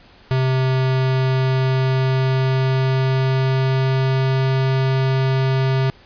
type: tone with pitch glide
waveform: square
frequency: 130.81 to 132.48 Hz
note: C3 to C3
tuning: 0 to +22 cents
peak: -16 dBFS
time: 0.31-5.9 s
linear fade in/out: 0 ms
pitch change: +22 cents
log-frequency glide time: 0.66-4.48 s
effects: pink hiss -48 dBFS RMS until 6.05 s + resampled to 11025 Hz